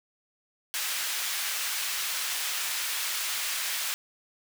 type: high-pass noise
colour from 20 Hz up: pink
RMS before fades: -31 dBFS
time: 0.74-3.94 s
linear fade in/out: 0 ms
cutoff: 1800 Hz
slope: 12 dB/octave
effects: none